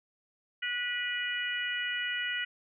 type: harmonic tone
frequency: 487.7 Hz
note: B4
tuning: 22 cents flat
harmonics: 3 / 4 / 5 / 6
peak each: -36 / -34 / -40 / -36 dBFS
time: 0.62-2.45 s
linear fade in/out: 10 ms
effects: none